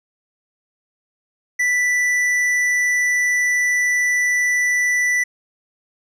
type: tone with tanh clipping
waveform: sine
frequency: 1975.5 Hz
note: B6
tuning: in tune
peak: -17 dBFS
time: 1.59-5.24 s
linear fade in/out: 10 ms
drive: 10 dB
effects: none